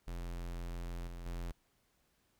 square tone with level steps, 43.12 Hz, F1, 21 cents flat, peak -40 / -44 / -39 dBFS, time 0.07-1.52 s, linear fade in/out 10 ms, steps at 1.07 / 1.26 s, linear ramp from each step 2 ms, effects pink hiss -75 dBFS RMS until 2.39 s

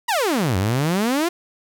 sawtooth exponential two-way sweep, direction down then up, 1000 to 89.4 to 360.4 Hz, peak -14 dBFS, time 0.08-1.29 s, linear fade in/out 10 ms, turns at 0.57 s, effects none

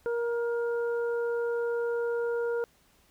harmonic tone, 471.2 Hz, A#4, 19 cents sharp, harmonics 1 / 2 / 3, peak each -27 / -42 / -39 dBFS, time 0.06-2.64 s, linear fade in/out 0 ms, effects pink hiss -64 dBFS RMS until 3.1 s

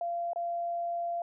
sine tone with dropouts, 688 Hz, F5, 26 cents flat, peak -30 dBFS, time 0.01-1.22 s, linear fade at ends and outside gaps 2 ms, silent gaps 0.333-0.359 s, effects none

